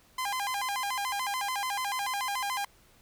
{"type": "tone with vibrato", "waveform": "sawtooth", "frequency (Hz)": 910, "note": "A#5", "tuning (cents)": -42, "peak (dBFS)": -26, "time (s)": [0.18, 2.65], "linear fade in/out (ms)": 5, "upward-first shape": "square", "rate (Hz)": 6.9, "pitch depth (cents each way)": 210, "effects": ["pink hiss -61 dBFS RMS until 3.01 s"]}